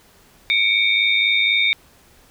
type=tone cluster; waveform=sine; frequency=2228 / 2332 / 3664 Hz; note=C#7 / D7 / A#7; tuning=+8 / -13 / -31 cents; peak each=-19 dBFS; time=0.5-1.73 s; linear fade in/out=0 ms; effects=pink hiss -52 dBFS RMS until 2.3 s

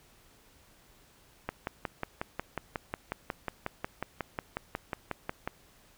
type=click train; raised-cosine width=0.5 ms; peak=-17 dBFS; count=23; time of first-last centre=1.49-5.476 s; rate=5.52 Hz; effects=pink hiss -61 dBFS RMS until 5.97 s

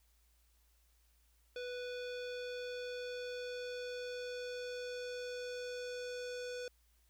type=tone with low-pass filter sweep; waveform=square; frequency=493.9 Hz; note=B4; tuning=in tune; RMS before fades=-43 dBFS; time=1.56-6.68 s; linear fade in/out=2 ms; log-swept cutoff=4000 to 6000 Hz; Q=1.8; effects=added 57 Hz sine -69 dBFS peak until 7.09 s + white hiss -75 dBFS RMS until 7.09 s

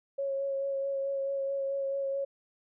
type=tone with vibrato; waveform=sine; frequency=549 Hz; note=C#5; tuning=17 cents flat; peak=-29 dBFS; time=0.18-2.25 s; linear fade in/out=10 ms; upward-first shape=sine; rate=4.6 Hz; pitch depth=16 cents each way; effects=none

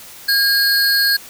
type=tone pair together; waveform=square; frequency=1624 / 4342 Hz; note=G#6 / C#8; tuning=-39 / -37 cents; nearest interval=octave + perfect fourth; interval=1702 cents; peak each=-16 dBFS; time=0.28-1.17 s; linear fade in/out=10 ms; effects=white hiss -38 dBFS RMS until 1.29 s

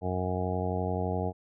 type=harmonic tone; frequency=91.7 Hz; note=F#2; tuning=15 cents flat; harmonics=1 / 2 / 3 / 4 / 5 / 6 / 7 / 8 / 9; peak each=-32 / -35 / -39 / -39 / -35 / -46 / -37 / -38 / -39 dBFS; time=0.01-1.33 s; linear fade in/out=50 ms; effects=none

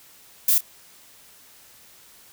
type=noise with echo; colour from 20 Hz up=violet; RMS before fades=-18 dBFS; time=0.48-0.58 s; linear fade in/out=2 ms; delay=27 ms; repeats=1; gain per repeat=-15 dB; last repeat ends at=0.607 s; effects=white hiss -51 dBFS RMS until 2.32 s

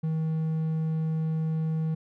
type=tone; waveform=triangle; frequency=159.2 Hz; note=D#3; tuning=40 cents sharp; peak=-23 dBFS; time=0.03-1.95 s; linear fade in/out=10 ms; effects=none

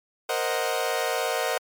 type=chord; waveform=sawtooth; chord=C half-diminished seventh; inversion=third; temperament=equal; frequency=466.2 / 523.3 / 622.3 / 740 Hz; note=Bb4 / C5 / Eb5 / Gb5; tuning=0 / 0 / 0 / 0 cents; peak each=-26 dBFS; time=0.29-1.58 s; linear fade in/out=5 ms; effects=MP3 96 kbps

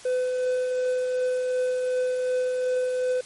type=tone with tremolo; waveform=triangle; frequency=505 Hz; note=B4; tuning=39 cents sharp; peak=-19 dBFS; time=0.05-3.21 s; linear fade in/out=5 ms; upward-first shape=triangle; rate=2.7 Hz; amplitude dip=30%; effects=white hiss -46 dBFS RMS until 3.25 s + MP3 48 kbps

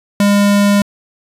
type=tone; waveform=square; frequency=202.7 Hz; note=G#3; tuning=42 cents flat; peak=-9 dBFS; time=0.2-0.82 s; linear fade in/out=2 ms; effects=resampled to 32000 Hz

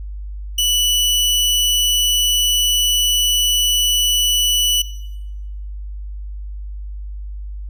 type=tone; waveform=sawtooth; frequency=2960 Hz; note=F#7; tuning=in tune; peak=-11 dBFS; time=0.58-4.82 s; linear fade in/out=5 ms; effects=noise-tail reverb RT60 1.0 s tail -18 dB re dry + added 50 Hz sine -26 dBFS peak until 7.69 s

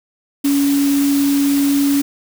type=tone in noise; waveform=sine; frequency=281.5 Hz; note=C#4; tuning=27 cents sharp; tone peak=-12 dBFS; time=0.44-2.02 s; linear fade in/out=10 ms; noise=white; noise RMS=-26 dBFS; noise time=0.44-2.02 s; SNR=+11 dB; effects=none

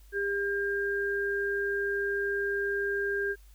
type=tone pair together; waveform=sine; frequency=400.8 / 1603.2 Hz; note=G4 / G6; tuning=+38 / +38 cents; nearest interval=2 octaves; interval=2400 cents; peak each=-30 / -30 dBFS; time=0.12-3.36 s; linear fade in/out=50 ms; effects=added 50 Hz sine -51 dBFS peak until 3.54 s + white hiss -64 dBFS RMS until 3.54 s

